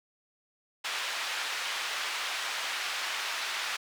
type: band-pass noise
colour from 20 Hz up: white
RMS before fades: -34 dBFS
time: 0.84-3.77 s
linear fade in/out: 10 ms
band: 920 to 3400 Hz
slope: 12 dB/octave
effects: none